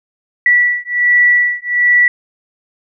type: beating tone pair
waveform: sine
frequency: 1952 / 1953.3 Hz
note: B6 / B6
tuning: -21 / -20 cents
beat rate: 1.3 Hz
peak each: -12 / -12 dBFS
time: 0.46-2.08 s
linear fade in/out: 2 ms
effects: none